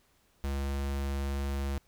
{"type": "tone", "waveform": "square", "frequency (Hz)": 69.3, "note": "C#2", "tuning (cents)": 0, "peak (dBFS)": -31, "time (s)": [0.44, 1.78], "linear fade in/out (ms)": 0, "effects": ["pink hiss -68 dBFS RMS until 1.87 s"]}